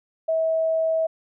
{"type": "tone", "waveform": "sine", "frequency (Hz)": 646, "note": "E5", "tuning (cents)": -35, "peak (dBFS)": -19, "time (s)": [0.28, 1.07], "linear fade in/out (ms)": 10, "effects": []}